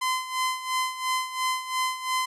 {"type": "tone with tremolo", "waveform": "sawtooth", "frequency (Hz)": 1028, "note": "C6", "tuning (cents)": -31, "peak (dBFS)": -19, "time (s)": [0.01, 2.26], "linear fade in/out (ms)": 10, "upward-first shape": "sine", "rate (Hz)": 2.9, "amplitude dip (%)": 75, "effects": ["low-pass 12000 Hz 12 dB/octave"]}